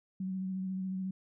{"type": "tone with vibrato", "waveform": "sine", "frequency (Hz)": 188.3, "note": "F#3", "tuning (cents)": 31, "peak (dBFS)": -33, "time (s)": [0.2, 1.11], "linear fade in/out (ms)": 5, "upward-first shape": "sine", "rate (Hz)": 14, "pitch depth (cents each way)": 22, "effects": []}